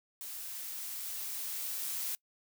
blue noise with level ramp, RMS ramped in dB -43 to -36 dBFS, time 0.21-2.15 s, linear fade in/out 0 ms, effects noise-tail reverb RT60 0.1 s tail -25 dB re dry

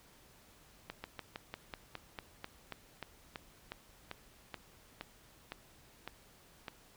slowing click train, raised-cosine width 0.3 ms, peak -25 dBFS, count 19, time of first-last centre 0.9-6.682 s, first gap 140 ms, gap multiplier 1.09, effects pink hiss -62 dBFS RMS until 6.96 s

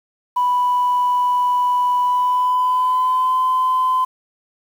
sine tone with pitch glide, 987.8 to 1023.2 Hz, B5 to C6, 0 to -39 cents, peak -13 dBFS, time 0.36-4.05 s, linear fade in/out 10 ms, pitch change +61 cents, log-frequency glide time 2.02-3.34 s, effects tanh soft clip ceiling -10 dBFS + 7-bit

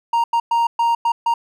triangle tone bursts at uneven times, 932.3 Hz, A#5, in tune, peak -12 dBFS, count 6, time 0.13-0.24 / 0.33-0.4 / 0.51-0.67 / 0.79-0.95 / 1.05-1.12 / 1.26-1.34 s, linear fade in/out 5 ms, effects none

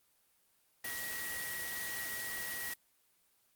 sine tone in noise, 1913 Hz, A#6, 44 cents sharp, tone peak -41 dBFS, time 0.84-2.74 s, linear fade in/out 5 ms, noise white, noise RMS -41 dBFS, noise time 0.84-2.74 s, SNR -3 dB, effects white hiss -72 dBFS RMS until 3.55 s + Opus 24 kbps

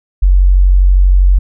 sine tone, 46.25 Hz, F#1, in tune, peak -4 dBFS, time 0.22-1.39 s, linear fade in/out 10 ms, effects none

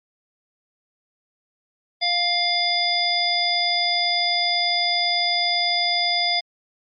harmonic tone, 702 Hz, F5, 9 cents sharp, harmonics 1 / 3 / 5 / 7, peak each -25 / -25 / -24 / -22 dBFS, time 2.01-6.41 s, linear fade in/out 20 ms, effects MP3 48 kbps

